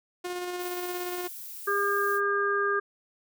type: tone with tremolo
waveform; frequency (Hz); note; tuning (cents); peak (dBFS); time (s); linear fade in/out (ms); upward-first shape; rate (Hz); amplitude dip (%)
sawtooth; 357.5; F4; +41; -27; 0.24-1.28; 10; square; 17; 25
type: noise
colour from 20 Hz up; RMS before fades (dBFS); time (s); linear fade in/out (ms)
violet; -41; 0.58-2.21; 50
type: harmonic tone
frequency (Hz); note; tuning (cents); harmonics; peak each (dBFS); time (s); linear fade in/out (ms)
403.1; G4; +48; 1 / 3 / 4; -28 / -28 / -28; 1.67-2.8; 10
effects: none